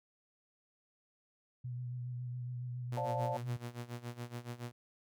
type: tone with vibrato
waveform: sine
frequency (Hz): 123.47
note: B2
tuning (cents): 0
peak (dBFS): -38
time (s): 1.64-3.57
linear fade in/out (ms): 10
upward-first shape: sine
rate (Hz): 7.2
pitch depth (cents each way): 26
type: tone with tremolo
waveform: sawtooth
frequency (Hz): 120.3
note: B2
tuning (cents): -45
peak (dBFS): -35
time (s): 2.92-4.72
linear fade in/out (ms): 5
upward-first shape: sine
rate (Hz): 7.1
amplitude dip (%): 85
type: chord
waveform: sine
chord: D minor seventh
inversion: third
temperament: just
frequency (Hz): 528.6 / 587.3 / 704.8 / 881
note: C5 / D5 / F5 / A5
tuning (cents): +18 / 0 / +16 / +2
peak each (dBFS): -41 / -39 / -41 / -38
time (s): 2.97-3.37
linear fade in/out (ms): 2
effects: none